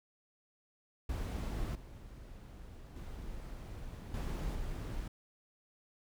brown noise with level steps, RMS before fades -37 / -50 / -45 / -37 / -40 dBFS, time 1.09-5.08 s, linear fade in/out 5 ms, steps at 1.75 / 2.96 / 4.14 / 4.55 s, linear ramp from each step 2 ms, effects none

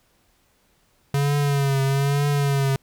square tone with vibrato, 140 Hz, C#3, 18 cents sharp, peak -19 dBFS, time 1.14-2.76 s, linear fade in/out 2 ms, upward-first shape triangle, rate 1.1 Hz, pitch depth 61 cents each way, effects pink hiss -63 dBFS RMS until 2.82 s

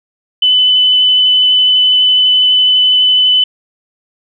sine tone with vibrato, 3010 Hz, F#7, 29 cents sharp, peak -6 dBFS, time 0.42-3.44 s, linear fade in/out 5 ms, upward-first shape sine, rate 12 Hz, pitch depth 9 cents each way, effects none

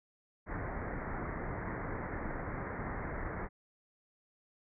pink low-pass noise, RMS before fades -39 dBFS, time 0.46-3.49 s, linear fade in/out 50 ms, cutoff 2100 Hz, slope 96 dB/octave, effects none

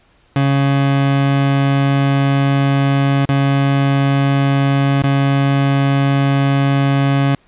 30% pulse tone with dropouts, 138.59 Hz, C#3, in tune, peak -9 dBFS, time 0.36-7.35 s, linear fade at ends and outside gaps 2 ms, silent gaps 3.254-3.29 / 5.022-5.037 s, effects pink hiss -54 dBFS RMS until 7.47 s + resampled to 8000 Hz

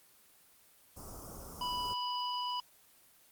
pink band-stop noise, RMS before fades -47 dBFS, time 0.96-1.94 s, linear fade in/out 10 ms, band 1400 to 4900 Hz, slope 96 dB/octave
harmonic tone, 987.8 Hz, B5, in tune, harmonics 1 / 3 / 5, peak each -35 / -40 / -42 dBFS, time 1.61-2.6 s, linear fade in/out 2 ms
effects white hiss -63 dBFS RMS until 3.31 s + Opus 24 kbps

